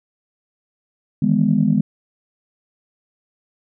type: chord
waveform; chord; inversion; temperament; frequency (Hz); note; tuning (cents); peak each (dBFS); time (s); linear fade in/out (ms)
sine; E major seventh; third; just; 154.51 / 164.81 / 206 / 247.2; D#3 / E3 / G#3 / B3; -12 / 0 / -14 / +2; -20 / -21 / -16 / -19; 1.22-1.81; 5
effects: tanh soft clip ceiling -3 dBFS